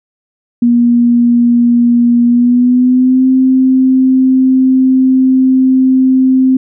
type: tone with pitch glide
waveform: sine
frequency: 238.8 to 260.4 Hz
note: A#3 to C4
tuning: +42 to -8 cents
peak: -5 dBFS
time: 0.62-6.57 s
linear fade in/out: 5 ms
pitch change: +150 cents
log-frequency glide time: 2.25-3.27 s
effects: none